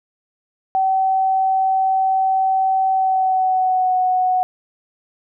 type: tone with pitch glide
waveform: sine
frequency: 764 to 738.8 Hz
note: G5 to F#5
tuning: -45 to -3 cents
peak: -14 dBFS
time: 0.75-4.43 s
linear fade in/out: 0 ms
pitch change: -58 cents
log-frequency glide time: 2.91-3.96 s
effects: none